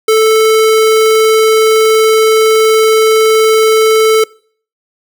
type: tone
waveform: square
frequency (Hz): 439.3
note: A4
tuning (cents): -3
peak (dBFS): -6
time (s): 0.08-4.24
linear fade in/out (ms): 5
effects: noise-tail reverb RT60 0.5 s tail -24 dB re dry